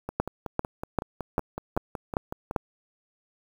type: two click trains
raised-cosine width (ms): 1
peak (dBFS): -9 / -18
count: 7 / 14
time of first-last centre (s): 0.2-2.562 / 0.09-2.511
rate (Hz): 2.54 / 5.37
effects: 7-bit